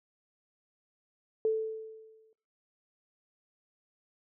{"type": "tone with exponential decay", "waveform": "sine", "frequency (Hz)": 440.3, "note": "A4", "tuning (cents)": 1, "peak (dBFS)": -23, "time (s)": [1.45, 2.33], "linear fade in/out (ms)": 1, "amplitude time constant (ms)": 190, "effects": ["noise-tail reverb RT60 0.6 s tail -24 dB re dry"]}